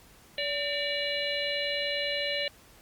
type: harmonic tone with a mistuned harmonic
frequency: 575 Hz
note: D5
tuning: 37 cents flat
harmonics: 1 / 3 / 4 / 5 / 6 / 7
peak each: -33 / -37 / -35 / -34 / -41 / -35 dBFS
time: 0.38-2.48 s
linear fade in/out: 2 ms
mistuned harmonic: 3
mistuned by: +74 cents
effects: pink hiss -56 dBFS RMS until 2.81 s + Opus 48 kbps